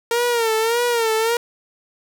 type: tone with vibrato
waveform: sawtooth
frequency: 461.5 Hz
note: A#4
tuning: 17 cents flat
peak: -13 dBFS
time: 0.11-1.37 s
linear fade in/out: 2 ms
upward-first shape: sine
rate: 1.7 Hz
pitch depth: 85 cents each way
effects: none